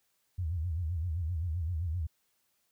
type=tone with vibrato; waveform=sine; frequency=83.8 Hz; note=E2; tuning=29 cents sharp; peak=-30 dBFS; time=0.38-2.07 s; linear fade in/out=10 ms; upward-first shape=sine; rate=7.7 Hz; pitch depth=160 cents each way; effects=white hiss -75 dBFS RMS until 2.71 s